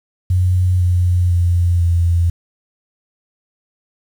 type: tone with pitch steps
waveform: sine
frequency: 91.1 / 89.23 / 87.39 / 85.59 Hz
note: F#2 / F2 / F2 / F2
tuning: -26 / +38 / +2 / -34 cents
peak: -11 dBFS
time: 0.3-2.3 s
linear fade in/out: 5 ms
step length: 500 ms
effects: 7-bit